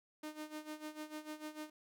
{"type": "tone with tremolo", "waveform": "sawtooth", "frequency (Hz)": 306, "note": "D#4", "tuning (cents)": -29, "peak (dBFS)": -38, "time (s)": [0.23, 1.7], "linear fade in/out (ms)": 5, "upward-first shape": "sine", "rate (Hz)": 6.7, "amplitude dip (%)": 80, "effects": []}